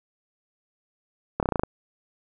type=slowing click train; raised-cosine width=1 ms; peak=-9 dBFS; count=8; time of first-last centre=1.4-1.635 s; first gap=28 ms; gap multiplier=1.06; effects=none